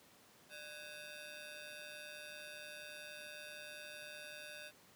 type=ring-modulated tone; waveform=15% pulse; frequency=1046.5 Hz; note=C6; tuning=in tune; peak=-39 dBFS; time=0.49-4.72 s; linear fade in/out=50 ms; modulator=448 Hz; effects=pink hiss -64 dBFS RMS until 4.95 s + high-pass 150 Hz 12 dB/octave